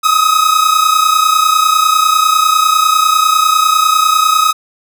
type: tone pair together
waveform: 45% pulse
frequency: 1251 / 1281 Hz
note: D#6 / E6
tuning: +9 / -50 cents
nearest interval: unison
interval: 41 cents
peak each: -11 dBFS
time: 0.03-4.53 s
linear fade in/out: 20 ms
effects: none